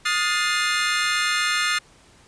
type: chord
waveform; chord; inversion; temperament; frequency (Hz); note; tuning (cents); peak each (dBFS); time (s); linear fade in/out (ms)
25% pulse; F dominant seventh; third; equal with one note detuned; 1244.5 / 1424.6 / 1760 / 2093; Eb6 / F6 / A6 / C7; 0 / +34 / 0 / 0; -22; 0.05-1.79; 10
effects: pink hiss -53 dBFS RMS until 2.27 s + resampled to 22050 Hz